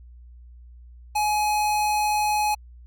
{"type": "tone", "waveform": "square", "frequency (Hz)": 842, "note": "G#5", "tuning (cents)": 24, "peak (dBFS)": -21, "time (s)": [1.15, 2.55], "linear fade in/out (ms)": 10, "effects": ["added 60 Hz sine -43 dBFS peak until 2.86 s", "AAC 64 kbps"]}